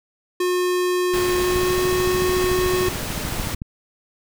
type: tone with pitch glide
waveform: square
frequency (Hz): 360 to 365.7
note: F#4 to F#4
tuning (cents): -47 to -20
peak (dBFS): -19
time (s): 0.4-2.89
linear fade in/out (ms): 5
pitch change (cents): +27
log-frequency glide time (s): 1.33-1.83
type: noise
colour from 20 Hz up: pink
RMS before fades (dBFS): -28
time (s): 1.13-3.55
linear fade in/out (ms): 10
type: click train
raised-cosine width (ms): 5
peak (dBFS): -16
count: 29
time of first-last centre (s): 1.56-3.619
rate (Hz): 13.6
effects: none